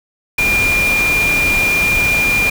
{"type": "tone in noise", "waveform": "sine", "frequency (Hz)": 2404, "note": "D7", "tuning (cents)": 40, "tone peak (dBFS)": -12, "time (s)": [0.38, 2.5], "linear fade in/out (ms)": 5, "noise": "pink", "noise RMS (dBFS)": -21, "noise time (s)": [0.38, 2.5], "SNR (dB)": 6, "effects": []}